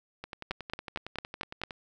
two click trains, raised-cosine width 0.3 ms, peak -15 / -23 dBFS, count 6 / 17, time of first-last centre 0.51-1.636 / 0.24-1.708 s, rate 4.44 / 10.9 Hz, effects none

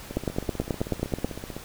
two click trains, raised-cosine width 2 ms, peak -21 / -11 dBFS, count 24 / 11, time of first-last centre 0.11-1.566 / 0.17-1.245 s, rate 15.8 / 9.3 Hz, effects pink hiss -43 dBFS RMS until 1.64 s

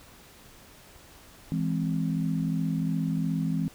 sine chord, E augmented, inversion none, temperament equal, 164.81 / 207.7 / 261.6 Hz, E3 / G#3 / B#3, 0 / 0 / 0 cents, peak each -27 / -32 / -31 dBFS, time 1.52-3.68 s, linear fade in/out 0 ms, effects pink hiss -52 dBFS RMS until 3.74 s

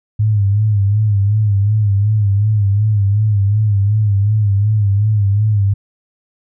sine tone with vibrato, 103.4 Hz, G#2, 7 cents flat, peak -10 dBFS, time 0.19-5.74 s, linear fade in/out 10 ms, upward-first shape sine, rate 2.7 Hz, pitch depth 83 cents each way, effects none

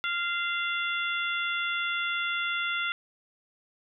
harmonic tone with a mistuned harmonic, 690 Hz, F5, 21 cents flat, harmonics 2 / 3 / 4 / 5, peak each -30 / -33 / -35 / -35 dBFS, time 0.04-2.92 s, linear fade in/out 0 ms, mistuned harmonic 2, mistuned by +16 cents, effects none

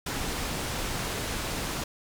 pink low-pass noise, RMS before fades -32 dBFS, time 0.06-1.84 s, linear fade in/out 5 ms, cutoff 11000 Hz, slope 12 dB/octave, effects none

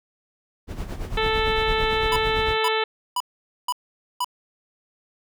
brown noise with tremolo, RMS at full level -27 dBFS, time 0.67-2.58 s, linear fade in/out 50 ms, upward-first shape sine, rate 8.9 Hz, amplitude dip 65%
harmonic tone, 440 Hz, A4, in tune, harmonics 1 / 2 / 3 / 4 / 5 / 6 / 7 / 8 / 9, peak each -24 / -27 / -29 / -30 / -31 / -32 / -32 / -33 / -34 dBFS, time 1.17-2.84 s, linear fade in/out 5 ms
square tone bursts, 987.8 Hz, B5, in tune, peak -22 dBFS, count 5, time 2.12-4.245 s, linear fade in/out 2 ms, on 41 ms, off 480 ms
effects none

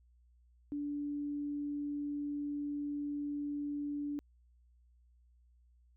sine tone, 290 Hz, D4, 22 cents flat, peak -35 dBFS, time 0.72-4.19 s, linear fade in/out 0 ms, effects added 60 Hz sine -63 dBFS peak until 5.96 s

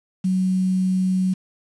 sine tone with quantisation, 186.3 Hz, F#3, 12 cents sharp, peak -17 dBFS, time 0.24-1.34 s, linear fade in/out 10 ms, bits 7, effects resampled to 22050 Hz

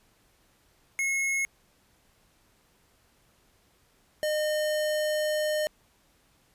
square tone pair in turn, 2173 / 609.8 Hz, C#7 / D#5, -35 / -35 cents, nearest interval octave + minor seventh, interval 2200 cents, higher first, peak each -26 dBFS, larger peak neither, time 0.99-1.45 / 4.23-5.67 s, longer second, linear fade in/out 0 ms, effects pink hiss -65 dBFS RMS until 6.54 s + resampled to 32000 Hz

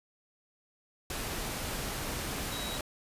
sine tone in noise, 3854 Hz, B7, 43 cents flat, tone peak -40 dBFS, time 2.52-2.77 s, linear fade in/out 2 ms, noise pink, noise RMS -36 dBFS, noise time 1.1-2.81 s, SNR -7 dB, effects resampled to 32000 Hz

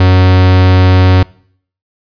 45% pulse tone, 92.5 Hz, F#2, in tune, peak -4 dBFS, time 0-1.23 s, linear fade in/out 5 ms, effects noise-tail reverb RT60 0.6 s tail -24 dB re dry + resampled to 11025 Hz

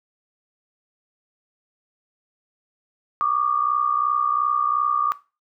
sine tone pair together, 1145.2 / 1208 Hz, D6 / D6, -44 / +48 cents, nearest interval minor second, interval 92 cents, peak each -21 dBFS, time 3.21-5.12 s, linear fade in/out 0 ms, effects noise-tail reverb RT60 0.3 s tail -18 dB re dry

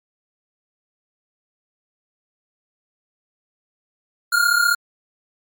square tone pair together, 1396.9 / 1432 Hz, F6 / F6, 0 / +43 cents, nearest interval unison, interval 43 cents, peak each -18 dBFS, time 4.32-4.75 s, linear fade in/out 10 ms, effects MP3 96 kbps

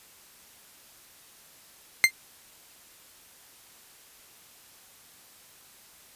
40% pulse tone with exponential decay, 2093 Hz, C7, in tune, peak -9 dBFS, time 2.04-2.11 s, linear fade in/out 0 ms, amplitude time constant 15 ms, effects white hiss -54 dBFS RMS until 6.15 s + resampled to 32000 Hz

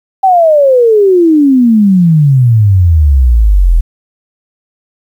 sine exponential sweep, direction down, 784 to 39.35 Hz, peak -3 dBFS, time 0.23-3.81 s, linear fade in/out 10 ms, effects 7-bit

